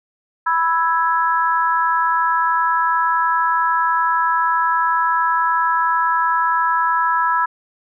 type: chord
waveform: sine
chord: E major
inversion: second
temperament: equal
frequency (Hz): 987.8 / 1318.5 / 1661.2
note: B5 / E6 / G#6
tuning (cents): 0 / 0 / 0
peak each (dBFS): -17 / -19 / -22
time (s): 0.46-7.46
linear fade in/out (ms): 10
effects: none